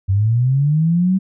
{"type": "linear sweep", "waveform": "sine", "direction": "up", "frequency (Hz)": [93.2, 192.6], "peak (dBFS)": -12, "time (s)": [0.08, 1.19], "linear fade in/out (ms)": 20, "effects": []}